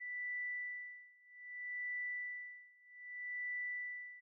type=tone with tremolo; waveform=sine; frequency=1975.5 Hz; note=B6; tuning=in tune; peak=-38 dBFS; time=0-4.21 s; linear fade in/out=20 ms; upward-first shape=sine; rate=0.63 Hz; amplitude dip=95%; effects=none